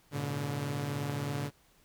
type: tone cluster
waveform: sawtooth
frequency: 104.9 / 120.1 / 143.4 Hz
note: G#2 / B2 / D3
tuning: +18 / -48 / -41 cents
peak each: -37 / -36 / -30 dBFS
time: 0.11-1.51 s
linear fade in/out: 50 ms
effects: pink hiss -65 dBFS RMS until 1.84 s